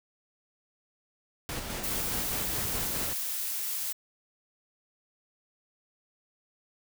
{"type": "noise with tremolo", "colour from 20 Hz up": "pink", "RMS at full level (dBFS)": -35, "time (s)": [1.49, 3.13], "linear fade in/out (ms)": 0, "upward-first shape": "square", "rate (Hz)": 4.8, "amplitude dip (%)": 30}
{"type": "noise", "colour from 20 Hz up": "blue", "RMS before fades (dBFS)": -33, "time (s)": [1.83, 3.93], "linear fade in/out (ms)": 10}
{"effects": []}